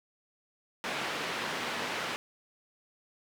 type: band-pass noise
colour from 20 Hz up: white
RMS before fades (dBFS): -35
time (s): 0.84-2.16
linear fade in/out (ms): 0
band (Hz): 170 to 2500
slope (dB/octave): 12
effects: none